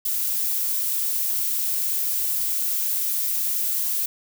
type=noise; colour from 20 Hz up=violet; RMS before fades=-24 dBFS; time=0.05-4.06 s; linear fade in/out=5 ms; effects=none